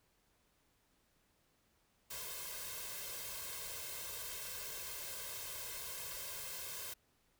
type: noise with comb filter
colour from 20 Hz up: white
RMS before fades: -45 dBFS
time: 2.1-6.94 s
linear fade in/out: 10 ms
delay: 1.9 ms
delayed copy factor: +0.95
effects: pink hiss -75 dBFS RMS until 7.39 s